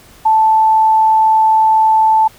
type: tone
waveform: sine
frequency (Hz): 878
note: A5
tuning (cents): -4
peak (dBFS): -7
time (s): 0.25-2.28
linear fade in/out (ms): 10
effects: pink hiss -43 dBFS RMS until 2.38 s